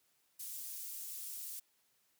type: high-pass noise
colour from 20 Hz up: pink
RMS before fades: -45 dBFS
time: 0.39-1.6 s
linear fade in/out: 10 ms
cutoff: 9800 Hz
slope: 12 dB/octave
effects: white hiss -75 dBFS RMS until 2.19 s + high-pass 80 Hz 12 dB/octave